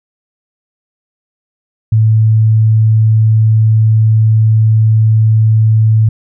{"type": "tone", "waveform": "sine", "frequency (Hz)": 110, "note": "A2", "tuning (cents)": 0, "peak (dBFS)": -5, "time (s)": [1.92, 6.09], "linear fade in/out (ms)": 5, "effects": []}